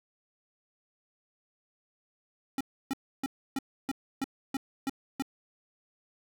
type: tone bursts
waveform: square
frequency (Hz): 270.3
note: C#4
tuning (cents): -44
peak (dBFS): -29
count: 9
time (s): 2.58-5.223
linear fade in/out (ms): 2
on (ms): 27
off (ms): 300
effects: none